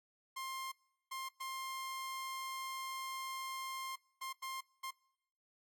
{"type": "tone bursts at uneven times", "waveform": "sawtooth", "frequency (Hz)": 1058, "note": "C6", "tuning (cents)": 19, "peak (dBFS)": -37, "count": 6, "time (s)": [[0.36, 0.72], [1.11, 1.29], [1.4, 3.96], [4.21, 4.33], [4.42, 4.61], [4.83, 4.91]], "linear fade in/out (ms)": 10, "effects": ["noise-tail reverb RT60 0.9 s tail -26 dB re dry", "AAC 64 kbps"]}